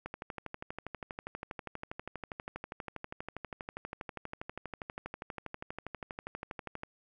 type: click train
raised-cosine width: 0.5 ms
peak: -24 dBFS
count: 85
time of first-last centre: 0.06-6.834 s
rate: 12.4 Hz
effects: none